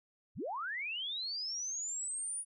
sine linear sweep, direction up, 44.52 to 9760 Hz, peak -36 dBFS, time 0.35-2.45 s, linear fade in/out 50 ms, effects none

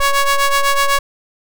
sawtooth ring-modulated tone, 558 Hz, C#5, 11 cents sharp, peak -5 dBFS, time 0-0.99 s, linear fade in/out 5 ms, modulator 554 Hz, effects none

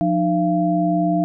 sine tone cluster, 175.8 / 305.2 / 683 Hz, F3 / D#4 / F5, +12 / -33 / -39 cents, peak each -20 dBFS, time 0.01-1.24 s, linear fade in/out 0 ms, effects none

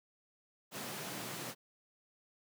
pink high-pass noise, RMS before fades -43 dBFS, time 0.71-1.55 s, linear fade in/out 50 ms, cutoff 120 Hz, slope 48 dB/octave, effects none

